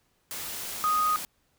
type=tone in noise; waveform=sine; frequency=1244.5 Hz; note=D#6; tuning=in tune; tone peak=-22 dBFS; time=0.84-1.16 s; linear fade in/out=0 ms; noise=white; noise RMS=-36 dBFS; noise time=0.31-1.25 s; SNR=+11 dB; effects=pink hiss -70 dBFS RMS until 1.58 s